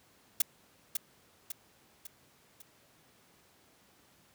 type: noise with echo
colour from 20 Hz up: blue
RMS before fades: -25 dBFS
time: 0.4-0.42 s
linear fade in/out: 5 ms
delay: 550 ms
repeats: 4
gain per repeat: -6 dB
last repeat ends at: 2.62 s
effects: pink hiss -64 dBFS RMS until 4.34 s + high-pass 100 Hz 12 dB/octave